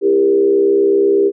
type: tone with frequency modulation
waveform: sine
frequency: 398.2 Hz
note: G4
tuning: 27 cents sharp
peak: -9 dBFS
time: 0.01-1.32 s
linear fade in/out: 50 ms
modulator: 68.2 Hz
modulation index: 0.76
effects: none